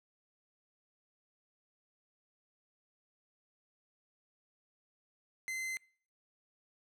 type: tone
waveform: 45% pulse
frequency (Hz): 2064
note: C7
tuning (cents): -24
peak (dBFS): -36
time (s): 5.48-5.77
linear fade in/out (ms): 0
effects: noise-tail reverb RT60 0.5 s tail -24 dB re dry + low-pass 11000 Hz 12 dB/octave